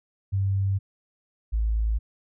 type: tone pair in turn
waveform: sine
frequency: 97.6 / 54.68 Hz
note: G2 / A1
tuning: -7 / -10 cents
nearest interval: minor seventh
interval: 1003 cents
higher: first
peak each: -21 dBFS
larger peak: neither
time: 0.32-0.79 / 1.52-1.99 s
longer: neither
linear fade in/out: 20 ms
effects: none